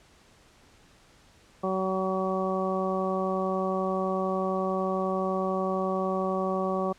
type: harmonic tone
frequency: 188.8 Hz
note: F#3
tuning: 35 cents sharp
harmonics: 1 / 2 / 3 / 4 / 5 / 6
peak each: -31 / -31 / -31 / -34 / -42 / -33 dBFS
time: 1.63-6.93 s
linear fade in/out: 10 ms
effects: pink hiss -58 dBFS RMS until 6.98 s + low-pass 8000 Hz 12 dB/octave